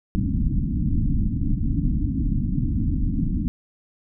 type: low-pass noise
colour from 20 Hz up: pink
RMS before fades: -22 dBFS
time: 0.15-3.48 s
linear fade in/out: 0 ms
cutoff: 300 Hz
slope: 96 dB/octave
effects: none